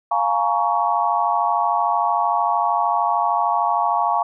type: chord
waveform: sine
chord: Bb minor seventh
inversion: second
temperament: just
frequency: 699.2 / 839.1 / 932.3 / 1118.8 Hz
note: F5 / Ab5 / Bb5 / Db6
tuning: +2 / +18 / 0 / +16 cents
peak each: -22 dBFS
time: 0.11-4.23 s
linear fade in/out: 5 ms
effects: none